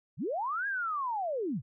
sine linear two-way sweep, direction up then down, 93.6 to 1661.2 to 93.6 Hz, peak -30 dBFS, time 0.17-1.62 s, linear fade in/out 50 ms, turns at 0.67 s, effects none

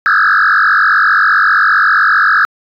sine tone with frequency modulation, 1480 Hz, F#6, in tune, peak -5 dBFS, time 0.06-2.45 s, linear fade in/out 0 ms, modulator 47.6 Hz, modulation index 4.7, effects tanh soft clip ceiling -4 dBFS

